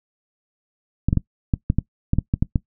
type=clicks; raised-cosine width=5 ms; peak=-5 dBFS; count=11; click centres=1.086 / 1.129 / 1.173 / 1.538 / 1.701 / 1.786 / 2.134 / 2.186 / 2.339 / 2.425 / 2.558 s; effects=noise-tail reverb RT60 0.1 s tail -20 dB re dry